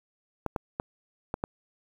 clicks, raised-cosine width 1 ms, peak -15 dBFS, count 5, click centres 0.463 / 0.562 / 0.799 / 1.341 / 1.439 s, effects 8-bit

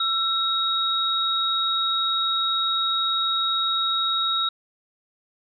sine tone pair together, 1339 / 3787 Hz, E6 / A#7, +27 / +27 cents, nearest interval octave + tritone, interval 1800 cents, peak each -25 / -22 dBFS, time 0-4.49 s, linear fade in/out 5 ms, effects none

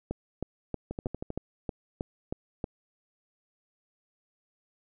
two click trains, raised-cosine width 2 ms, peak -21 / -18 dBFS, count 6 / 9, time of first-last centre 0.91-1.304 / 0.11-2.642 s, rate 12.7 / 3.16 Hz, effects none

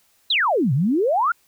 sine exponential two-way sweep, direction down then up, 4200 to 121.4 to 1466 Hz, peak -16 dBFS, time 0.3-1.32 s, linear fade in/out 5 ms, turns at 0.73 s, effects white hiss -61 dBFS RMS until 1.47 s

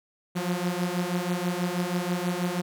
sawtooth beating tone pair, 174.61 / 180.81 Hz, F3 / F#3, 0 / -40 cents, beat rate 6.2 Hz, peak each -25 dBFS, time 0.35-2.62 s, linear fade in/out 20 ms, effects none

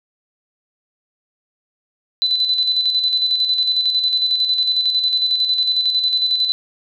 sine tone with tremolo, 4008 Hz, B7, 25 cents sharp, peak -13 dBFS, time 2.22-6.52 s, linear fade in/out 0 ms, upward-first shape square, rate 11 Hz, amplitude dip 45%, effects none

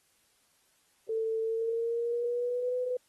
sine tone with pitch glide, 446 to 500.6 Hz, A4 to B4, +23 to +23 cents, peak -28 dBFS, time 1.09-2.97 s, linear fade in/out 5 ms, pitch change +200 cents, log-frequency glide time 1.42-2.77 s, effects white hiss -69 dBFS RMS until 3.08 s + AAC 32 kbps

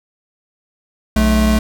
square tone pair together, 60.8 / 216.9 Hz, B1 / A3, -26 / -25 cents, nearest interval octave + minor seventh, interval 2201 cents, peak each -15 / -14 dBFS, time 1.16-1.59 s, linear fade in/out 5 ms, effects none

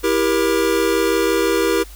square chord, E diminished, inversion none, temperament just, 329.6 / 395.6 / 474.7 Hz, E4 / G4 / Bb4, 0 / +16 / +31 cents, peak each -21 / -20 / -20 dBFS, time 0.03-1.84 s, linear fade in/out 20 ms, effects added 50 Hz sine -36 dBFS peak until 1.95 s + white hiss -44 dBFS RMS until 1.95 s

